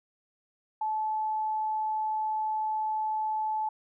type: tone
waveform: sine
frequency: 866 Hz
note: A5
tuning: 28 cents flat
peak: -27 dBFS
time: 0.81-3.69 s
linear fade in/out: 5 ms
effects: none